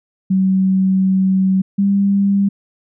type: tone pair in turn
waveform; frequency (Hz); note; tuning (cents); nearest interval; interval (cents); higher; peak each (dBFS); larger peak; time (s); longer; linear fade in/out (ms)
sine; 189.7 / 198.7; F#3 / G3; +43 / +24; minor second; 81; second; -11; neither; 0.3-1.62 / 1.78-2.49; first; 10
effects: none